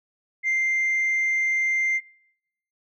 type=tone; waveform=sine; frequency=2093 Hz; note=C7; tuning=in tune; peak=-18 dBFS; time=0.43-2.01 s; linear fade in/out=50 ms; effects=noise-tail reverb RT60 0.8 s tail -26 dB re dry + tanh soft clip ceiling -18 dBFS